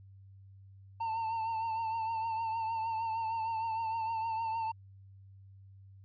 triangle tone with vibrato, 899 Hz, A5, 37 cents sharp, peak -30 dBFS, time 1-4.72 s, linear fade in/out 10 ms, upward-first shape triangle, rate 6.5 Hz, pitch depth 48 cents each way, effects added 97 Hz sine -52 dBFS peak until 6.04 s + resampled to 11025 Hz

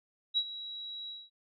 sine tone with ADSR envelope, 3878 Hz, B7, 32 cents flat, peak -24 dBFS, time 0.34-1.3 s, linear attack 33 ms, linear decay 60 ms, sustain -15 dB, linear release 210 ms, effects none

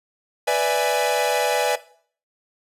45% pulse chord, E dominant seventh, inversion second, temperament equal with one note detuned, 495.9 / 587.3 / 659.3 / 830.6 Hz, B4 / D5 / E5 / G#5, +7 / 0 / 0 / 0 cents, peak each -23 / -24 / -25 / -23 dBFS, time 0.47-1.76 s, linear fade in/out 10 ms, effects noise-tail reverb RT60 0.5 s tail -17 dB re dry + resampled to 32000 Hz

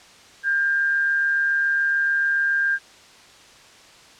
sine tone with amplitude modulation, 1600 Hz, G6, 35 cents sharp, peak -16 dBFS, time 0.43-2.79 s, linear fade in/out 50 ms, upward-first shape sine, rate 147 Hz, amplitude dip 40%, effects white hiss -48 dBFS RMS until 4.19 s + low-pass 6000 Hz 12 dB/octave

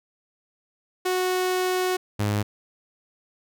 sawtooth tone pair in turn, 367.9 / 103.84 Hz, F#4 / G#2, -10 / 0 cents, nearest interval octave + minor seventh, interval 2190 cents, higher first, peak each -18 dBFS, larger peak neither, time 1.05-1.97 / 2.19-2.43 s, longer first, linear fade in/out 10 ms, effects none

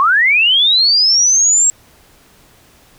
sine linear sweep, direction up, 1049 to 7620 Hz, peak -8 dBFS, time 0-1.7 s, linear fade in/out 0 ms, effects pink hiss -48 dBFS RMS until 2.98 s

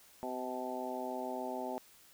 harmonic tone with a mistuned harmonic, 127.8 Hz, C3, 40 cents flat, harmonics 2 / 3 / 4 / 5 / 6 / 7, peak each -43 / -44 / -46 / -42 / -45 / -43 dBFS, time 0.23-1.78 s, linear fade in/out 0 ms, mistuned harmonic 7, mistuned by -41 cents, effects white hiss -61 dBFS RMS until 2.13 s

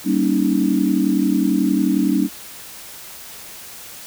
sine chord, Eb dominant seventh, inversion first, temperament just, 194.45 / 233.3 / 280 / 311.1 Hz, G3 / Bb3 / Db4 / Eb4, -14 / +2 / +18 / 0 cents, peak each -20 / -22 / -19 / -20 dBFS, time 0.04-2.29 s, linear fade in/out 50 ms, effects white hiss -37 dBFS RMS until 4.06 s

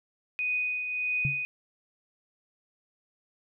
sine tone with tremolo, 2489 Hz, D#7, in tune, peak -25 dBFS, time 0.39-1.45 s, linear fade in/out 0 ms, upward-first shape triangle, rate 1.6 Hz, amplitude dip 50%
sine tone with exponential decay, 139.3 Hz, C#3, 9 cents sharp, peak -23 dBFS, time 1.25-1.43 s, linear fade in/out 0 ms, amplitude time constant 39 ms
effects none

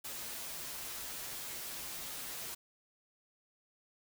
white noise with comb filter, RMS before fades -43 dBFS, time 0.04-2.55 s, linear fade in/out 10 ms, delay 10 ms, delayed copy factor -0.65, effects none

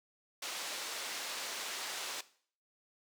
white band-pass noise, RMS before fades -41 dBFS, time 0.42-2.21 s, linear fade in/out 5 ms, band 410 to 6100 Hz, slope 12 dB/octave, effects noise-tail reverb RT60 0.5 s tail -17 dB re dry

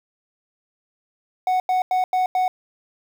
triangle tone bursts, 740 Hz, F#5, in tune, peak -15 dBFS, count 5, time 1.47-2.48 s, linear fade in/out 2 ms, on 130 ms, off 90 ms, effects 8-bit

